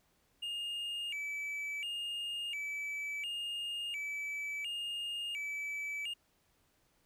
triangle tone with vibrato, 2554 Hz, D#7, 45 cents sharp, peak -35 dBFS, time 0.42-6.14 s, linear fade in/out 10 ms, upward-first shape square, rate 0.71 Hz, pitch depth 180 cents each way, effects pink hiss -73 dBFS RMS until 7.05 s

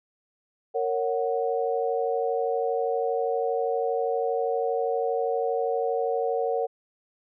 sine chord, F# major, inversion first, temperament just, 462.5 / 555 / 740 Hz, A#4 / C#5 / F#5, -14 / +2 / 0 cents, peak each -26 / -29 / -29 dBFS, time 0.74-6.67 s, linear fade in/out 20 ms, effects none

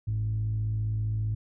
sine tone pair together, 52.56 / 107.7 Hz, G#1 / A2, +21 / -37 cents, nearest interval octave, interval 1242 cents, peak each -34 / -25 dBFS, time 0.07-1.35 s, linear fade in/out 10 ms, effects tanh soft clip ceiling -22 dBFS

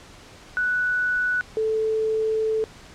sine tone pair in turn, 1480 / 438.9 Hz, F#6 / A4, 0 / -4 cents, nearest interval octave + major sixth, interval 2104 cents, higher first, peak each -20 dBFS, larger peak neither, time 0.57-1.41 / 1.57-2.64 s, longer second, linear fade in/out 0 ms, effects pink hiss -46 dBFS RMS until 2.94 s + low-pass 7000 Hz 12 dB/octave

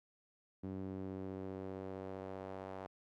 sawtooth tone with band-pass filter sweep, 95.3 Hz, G2, 48 cents flat, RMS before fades -45 dBFS, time 0.63-2.87 s, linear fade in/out 10 ms, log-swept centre 260 to 720 Hz, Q 1.4, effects none

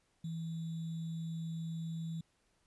sine tone with sample-and-hold, 163.7 Hz, E3, 12 cents flat, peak -37 dBFS, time 0.24-2.21 s, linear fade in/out 5 ms, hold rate 3675 Hz, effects pink hiss -75 dBFS RMS until 2.66 s + resampled to 24000 Hz

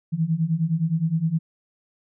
sine beating tone pair, 156.8 / 166.5 Hz, D#3 / E3, +14 / +18 cents, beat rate 9.7 Hz, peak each -24 / -22 dBFS, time 0.12-1.39 s, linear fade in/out 20 ms, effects none

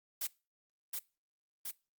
blue noise with echo, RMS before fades -36 dBFS, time 0.21-0.27 s, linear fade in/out 5 ms, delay 720 ms, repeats 2, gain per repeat -2 dB, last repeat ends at 1.71 s, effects noise-tail reverb RT60 0.3 s tail -22 dB re dry + Opus 48 kbps

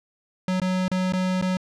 square tone with dropouts, 185 Hz, F#3, in tune, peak -22 dBFS, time 0.48-1.57 s, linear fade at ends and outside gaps 2 ms, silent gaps 0.6-0.617 / 0.881-0.915 / 1.124-1.134 / 1.414-1.423 s, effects low-pass 6000 Hz 12 dB/octave

